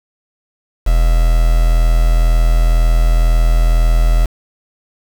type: tone with quantisation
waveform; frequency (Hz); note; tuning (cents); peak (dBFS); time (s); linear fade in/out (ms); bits
triangle; 41; E1; -9; -6; 0.86-4.26; 10; 4
effects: none